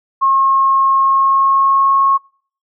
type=tone with pitch glide; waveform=sine; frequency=1080 to 1091.9 Hz; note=C#6 to C#6; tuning=-45 to -26 cents; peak=-9 dBFS; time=0.21-2.18 s; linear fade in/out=20 ms; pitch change=+19 cents; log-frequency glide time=0.96-1.95 s; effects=noise-tail reverb RT60 0.5 s tail -26 dB re dry